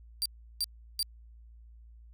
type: tone bursts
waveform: sawtooth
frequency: 4699 Hz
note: D8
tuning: in tune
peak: -25 dBFS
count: 3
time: 0.22-1.028 s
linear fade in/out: 0 ms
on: 36 ms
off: 350 ms
effects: added 57 Hz sine -50 dBFS peak until 2.13 s